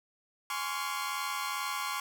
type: chord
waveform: sawtooth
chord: Db major seventh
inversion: second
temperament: equal with one note detuned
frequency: 830.6 / 1046.5 / 1128.8 / 1396.9 Hz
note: Ab5 / C6 / Db6 / F6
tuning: 0 / 0 / +31 / 0 cents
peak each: -38 / -33 / -33 / -37 dBFS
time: 0.5-2 s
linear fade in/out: 2 ms
effects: none